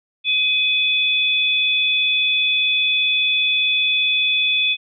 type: tone pair together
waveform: sine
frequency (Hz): 2523 / 3458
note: D#7 / A7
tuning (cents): +23 / -31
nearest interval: perfect fourth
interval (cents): 546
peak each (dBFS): -18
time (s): 0.24-4.77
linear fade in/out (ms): 50
effects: none